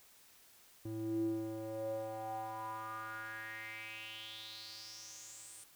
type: tone with band-pass filter sweep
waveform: square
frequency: 110 Hz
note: A2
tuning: in tune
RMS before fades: -43 dBFS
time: 0.85-5.64 s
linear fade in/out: 5 ms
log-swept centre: 250 to 9200 Hz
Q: 6.1
effects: white hiss -63 dBFS RMS until 5.75 s